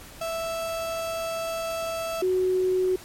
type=tone pair in turn; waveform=35% pulse / sine; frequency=660 / 370.4 Hz; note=E5 / F#4; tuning=+2 / +2 cents; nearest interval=minor seventh; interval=1000 cents; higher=first; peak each=-26 / -20 dBFS; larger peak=second; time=0.21-2.22 / 2.22-2.96 s; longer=first; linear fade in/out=5 ms; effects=pink hiss -45 dBFS RMS until 3.04 s + MP3 64 kbps